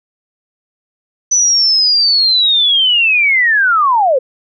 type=linear sweep; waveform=sine; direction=down; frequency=6030 to 485.4 Hz; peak=-8 dBFS; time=1.31-4.19 s; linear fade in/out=10 ms; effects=none